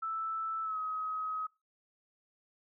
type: tone with pitch glide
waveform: sine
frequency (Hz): 1318.5 to 1269.2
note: E6 to D#6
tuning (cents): 0 to +34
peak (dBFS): -33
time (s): 0.02-1.47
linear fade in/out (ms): 10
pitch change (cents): -66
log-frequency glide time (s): 0.63-0.78
effects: noise-tail reverb RT60 0.3 s tail -24 dB re dry